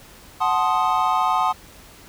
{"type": "chord", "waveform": "triangle", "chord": "F# diminished seventh", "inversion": "none", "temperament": "equal with one note detuned", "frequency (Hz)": [740, 874.4, 1046.5, 1244.5], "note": ["F#5", "A5", "C6", "Eb6"], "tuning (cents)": [0, -11, 0, 0], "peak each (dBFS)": -21, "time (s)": [0.4, 1.53], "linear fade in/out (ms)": 20, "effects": ["pink hiss -46 dBFS RMS until 2.08 s"]}